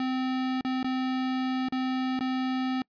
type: tone with dropouts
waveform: square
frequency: 258.5 Hz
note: C4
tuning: 21 cents flat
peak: -27 dBFS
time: 0-2.82 s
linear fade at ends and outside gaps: 2 ms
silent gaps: 0.61-0.648 / 0.83-0.844 / 1.686-1.723 / 2.192-2.207 s
effects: noise-tail reverb RT60 0.1 s tail -26 dB re dry + resampled to 11025 Hz